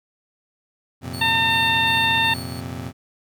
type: chord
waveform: 25% pulse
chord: F suspended fourth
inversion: none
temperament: just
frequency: 87.31 / 116.41 / 130.96 Hz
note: F2 / Bb2 / C3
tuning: 0 / -2 / +2 cents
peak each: -30 dBFS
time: 1.01-2.93 s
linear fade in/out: 50 ms
type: tone with tremolo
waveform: sawtooth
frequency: 4417 Hz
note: C#8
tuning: 7 cents flat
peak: -31 dBFS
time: 1.13-2.61 s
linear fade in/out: 10 ms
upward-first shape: square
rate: 2.7 Hz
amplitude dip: 45%
type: harmonic tone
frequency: 905 Hz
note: A5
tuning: 48 cents sharp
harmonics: 1 / 2 / 3 / 4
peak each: -22 / -22 / -22 / -22 dBFS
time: 1.21-2.34 s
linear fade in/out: 5 ms
effects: none